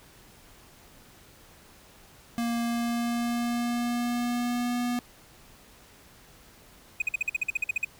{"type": "tone with pitch glide", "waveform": "square", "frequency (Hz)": [234.5, 243.2], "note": ["A#3", "B3"], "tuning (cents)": [11, -26], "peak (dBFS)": -27, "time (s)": [2.38, 4.99], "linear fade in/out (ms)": 0, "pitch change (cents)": 63, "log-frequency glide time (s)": [2.61, 4.76]}
{"type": "tone bursts", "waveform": "triangle", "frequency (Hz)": 2500, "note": "D#7", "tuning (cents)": 8, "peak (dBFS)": -21, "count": 13, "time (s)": [7, 7.848], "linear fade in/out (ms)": 5, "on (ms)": 20, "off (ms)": 49}
{"effects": ["pink hiss -54 dBFS RMS until 7.99 s"]}